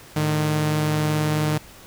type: tone pair together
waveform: sawtooth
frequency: 107.9 / 152.6 Hz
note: A2 / D#3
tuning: -33 / -33 cents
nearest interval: tritone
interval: 600 cents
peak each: -25 / -16 dBFS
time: 0.16-1.58 s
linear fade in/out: 5 ms
effects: pink hiss -45 dBFS RMS until 1.86 s